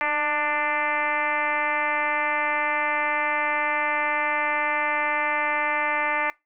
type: tone with frequency modulation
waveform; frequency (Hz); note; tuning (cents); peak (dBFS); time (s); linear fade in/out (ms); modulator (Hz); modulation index
sine; 1480; F#6; 0; -21; 0.01-6.3; 0; 294; 2.9
effects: noise-tail reverb RT60 0.2 s tail -23 dB re dry